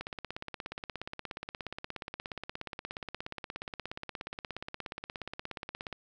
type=click train; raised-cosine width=0.3 ms; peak=-22 dBFS; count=101; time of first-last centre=0.01-5.927 s; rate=16.9 Hz; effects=none